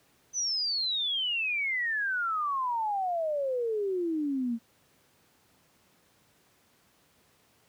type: exponential sweep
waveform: sine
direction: down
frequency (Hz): 6130 to 224.6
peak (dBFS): -27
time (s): 0.33-4.59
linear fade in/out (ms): 50
effects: pink hiss -65 dBFS RMS until 7.68 s + high-pass 100 Hz 12 dB/octave